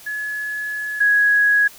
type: tone pair in turn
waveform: sine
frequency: 1700 / 1665 Hz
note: G#6 / G#6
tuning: +40 / +4 cents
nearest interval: unison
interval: 36 cents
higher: first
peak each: -23 / -12 dBFS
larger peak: second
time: 0.06-1 / 1-1.68 s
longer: first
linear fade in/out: 10 ms
effects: white hiss -43 dBFS RMS until 1.78 s